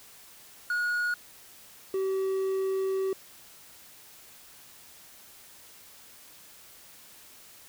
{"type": "tone pair in turn", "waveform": "triangle", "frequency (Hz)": [1447, 383.3], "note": ["F#6", "G4"], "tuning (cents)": [-39, -39], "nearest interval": "octave + major seventh", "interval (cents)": 2300, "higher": "first", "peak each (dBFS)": -24, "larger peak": "neither", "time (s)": [[0.7, 1.14], [1.94, 3.13]], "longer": "second", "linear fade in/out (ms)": 2, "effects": ["white hiss -52 dBFS RMS until 7.68 s"]}